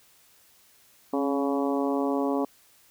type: harmonic tone with a mistuned harmonic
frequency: 140.7 Hz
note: C#3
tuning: 26 cents sharp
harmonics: 2 / 3 / 4 / 5 / 6 / 7 / 8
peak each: -26 / -30 / -32 / -34 / -36 / -37 / -38 dBFS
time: 1.13-2.45 s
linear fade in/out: 5 ms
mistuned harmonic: 2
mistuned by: -36 cents
effects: white hiss -59 dBFS RMS until 2.9 s